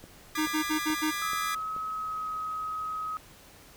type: click train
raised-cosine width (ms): 2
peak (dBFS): -32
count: 5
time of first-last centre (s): 0.04-1.764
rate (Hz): 2.32
type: chord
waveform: sawtooth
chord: G# diminished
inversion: second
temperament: just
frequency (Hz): 1196.1 / 1661.2 / 1993.5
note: D6 / G#6 / B6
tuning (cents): +31 / 0 / +16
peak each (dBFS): -30 / -33 / -34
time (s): 0.35-1.55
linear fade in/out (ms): 5
type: tone bursts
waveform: square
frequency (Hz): 309.9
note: D#4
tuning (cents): -7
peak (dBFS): -27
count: 5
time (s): 0.37-1.114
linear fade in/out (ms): 20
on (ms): 100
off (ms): 61
type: tone with pitch glide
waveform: sine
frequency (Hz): 1278 to 1267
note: D#6 to D#6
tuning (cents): +46 to +31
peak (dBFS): -31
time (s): 1.22-3.17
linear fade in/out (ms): 0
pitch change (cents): -15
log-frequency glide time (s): 1.91-2.25
effects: pink hiss -53 dBFS RMS until 3.76 s